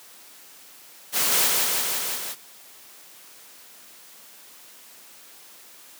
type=noise with echo; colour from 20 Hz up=white; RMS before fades=-22 dBFS; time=1.12-1.51 s; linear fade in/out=50 ms; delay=170 ms; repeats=5; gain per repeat=-2 dB; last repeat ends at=2.36 s; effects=white hiss -48 dBFS RMS until 5.99 s + high-pass 200 Hz 12 dB/octave